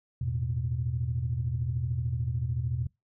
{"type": "chord", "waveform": "sine", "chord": "E suspended fourth", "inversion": "none", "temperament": "equal", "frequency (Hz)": [82.41, 110, 123.47], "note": ["E2", "A2", "B2"], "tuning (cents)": [0, 0, 0], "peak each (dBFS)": [-33, -34, -29], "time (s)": [0.21, 2.87], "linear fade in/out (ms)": 5, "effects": ["noise-tail reverb RT60 0.2 s tail -25 dB re dry", "tanh soft clip ceiling -18 dBFS"]}